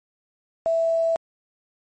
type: tone with quantisation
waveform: sine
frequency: 659.3 Hz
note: E5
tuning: in tune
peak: -18 dBFS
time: 0.66-1.16 s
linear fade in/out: 0 ms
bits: 7
effects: MP3 32 kbps